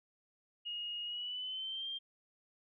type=tone with pitch glide; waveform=sine; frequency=2870 to 3184 Hz; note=F7 to G7; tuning=+47 to +26 cents; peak=-38 dBFS; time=0.65-1.99 s; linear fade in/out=20 ms; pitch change=+179 cents; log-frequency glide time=1.04-1.88 s; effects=none